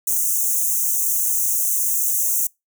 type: high-pass noise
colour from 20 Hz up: white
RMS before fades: -20 dBFS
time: 0.07-2.47 s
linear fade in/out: 5 ms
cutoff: 6000 Hz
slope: 96 dB/octave
effects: noise-tail reverb RT60 0.2 s tail -25 dB re dry